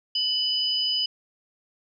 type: tone pair together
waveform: sine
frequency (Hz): 2982 / 4986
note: F#7 / D#8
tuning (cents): +13 / +3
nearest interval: major sixth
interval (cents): 890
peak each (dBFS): -25 / -25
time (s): 0.15-1.06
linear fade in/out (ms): 5
effects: none